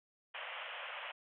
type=band-pass noise; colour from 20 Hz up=white; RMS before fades=-45 dBFS; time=0.34-1.12 s; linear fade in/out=10 ms; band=500 to 3200 Hz; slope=96 dB/octave; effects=none